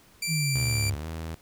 15% pulse tone, 2349 Hz, D7, in tune, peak -21 dBFS, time 0.22-0.9 s, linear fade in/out 5 ms
sine exponential sweep, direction down, 166.3 to 93.5 Hz, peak -25 dBFS, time 0.27-0.97 s, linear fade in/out 50 ms
sawtooth tone with pitch glide, 70.8 to 80.86 Hz, C#2 to E2, +37 to -33 cents, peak -29 dBFS, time 0.55-1.35 s, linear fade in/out 5 ms, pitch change +230 cents, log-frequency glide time 0.94-1.06 s
effects pink hiss -57 dBFS RMS until 1.41 s

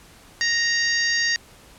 harmonic tone, 932.3 Hz, A#5, in tune, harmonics 2 / 3 / 4 / 5 / 6 / 7, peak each -21 / -33 / -34 / -25 / -30 / -31 dBFS, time 0.41-1.36 s, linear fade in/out 0 ms, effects pink hiss -49 dBFS RMS until 1.78 s + low-pass 12000 Hz 12 dB/octave

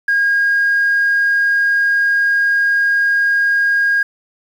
sine tone, 1628 Hz, G#6, 35 cents flat, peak -10 dBFS, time 0.08-4.03 s, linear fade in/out 5 ms, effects tanh soft clip ceiling -8 dBFS + 7-bit

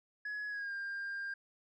sine tone with pitch glide, 1686 to 1599.7 Hz, G#6 to G6, +26 to +35 cents, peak -35 dBFS, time 0.25-1.34 s, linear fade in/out 5 ms, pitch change -91 cents, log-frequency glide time 0.48-0.73 s, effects tanh soft clip ceiling -36 dBFS

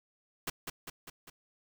pink noise with echo, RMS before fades -35 dBFS, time 0.47-0.5 s, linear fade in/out 5 ms, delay 200 ms, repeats 4, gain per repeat -4 dB, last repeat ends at 1.3 s, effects none

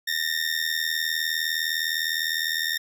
20% pulse ring-modulated tone, 1828 Hz, A#6, 34 cents flat, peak -16 dBFS, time 0.07-2.78 s, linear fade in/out 10 ms, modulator 39.9 Hz, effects none

